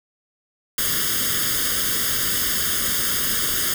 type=noise with comb filter; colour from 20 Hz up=white; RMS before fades=-22 dBFS; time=0.78-3.74 s; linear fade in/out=2 ms; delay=0.6 ms; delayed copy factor=+1; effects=none